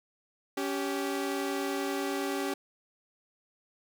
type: tone pair together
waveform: sawtooth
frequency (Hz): 280 / 389.6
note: C#4 / G4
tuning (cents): +18 / -11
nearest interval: tritone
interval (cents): 571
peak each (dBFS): -29 / -29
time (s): 0.57-2.54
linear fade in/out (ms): 5
effects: none